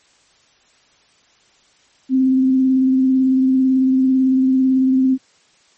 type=tone with vibrato; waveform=sine; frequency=261.6 Hz; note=C4; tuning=in tune; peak=-11 dBFS; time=2.09-5.18 s; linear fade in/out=50 ms; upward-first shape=sine; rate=18 Hz; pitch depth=19 cents each way; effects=white hiss -55 dBFS RMS until 5.77 s + MP3 32 kbps